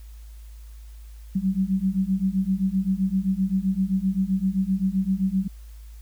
sine beating tone pair, 186.6 / 194.3 Hz, F#3 / G3, +15 / -15 cents, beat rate 7.7 Hz, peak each -24 / -23 dBFS, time 1.35-5.48 s, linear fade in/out 10 ms, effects added 54 Hz sine -39 dBFS peak until 6.01 s + white hiss -58 dBFS RMS until 6.01 s

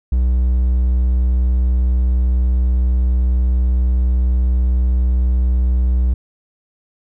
triangle tone, 62.1 Hz, B1, 10 cents sharp, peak -10 dBFS, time 0.12-6.14 s, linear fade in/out 5 ms, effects none

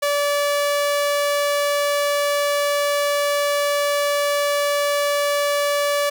sawtooth tone, 577 Hz, D5, 31 cents flat, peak -14 dBFS, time 0.02-6.1 s, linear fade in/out 10 ms, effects none

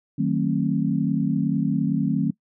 sine chord, D# diminished seventh, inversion none, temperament just, 155.56 / 186.68 / 224 / 268.8 Hz, D#3 / F#3 / A3 / C4, 0 / +16 / +31 / +47 cents, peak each -25 dBFS, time 0.18-2.31 s, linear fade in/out 10 ms, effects noise-tail reverb RT60 0.1 s tail -22 dB re dry

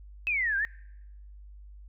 sine exponential two-way sweep, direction down then up, 2624 to 1554 to 1874 Hz, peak -25 dBFS, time 0.27-0.65 s, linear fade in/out 0 ms, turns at 0.57 s, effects noise-tail reverb RT60 0.9 s tail -25 dB re dry + added 50 Hz sine -45 dBFS peak until 1.88 s

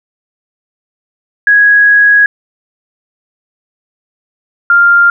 sine tone pair in turn, 1661.2 / 1396.9 Hz, G#6 / F6, 0 / 0 cents, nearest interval minor third, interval 300 cents, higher first, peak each -3 dBFS, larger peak neither, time 1.47-2.26 / 4.7-5.1 s, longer first, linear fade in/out 2 ms, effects none

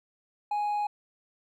sine tone with hard clipping, 830.6 Hz, G#5, in tune, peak -27 dBFS, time 0.51-0.87 s, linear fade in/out 5 ms, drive 2 dB, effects none

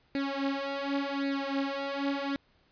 sawtooth tone with flanger, 277.2 Hz, C#4, in tune, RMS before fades -32 dBFS, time 0.15-2.36 s, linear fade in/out 0 ms, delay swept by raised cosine 0.46 to 5.76 ms, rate 0.89 Hz, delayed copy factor +0.9, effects pink hiss -67 dBFS RMS until 2.71 s + resampled to 11025 Hz

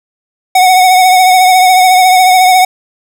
square tone with vibrato, 740 Hz, F#5, in tune, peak -4 dBFS, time 0.55-2.65 s, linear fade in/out 5 ms, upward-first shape triangle, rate 14 Hz, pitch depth 40 cents each way, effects none

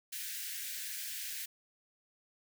white high-pass noise, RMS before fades -41 dBFS, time 0.12-1.46 s, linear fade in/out 10 ms, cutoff 1500 Hz, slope 96 dB/octave, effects none

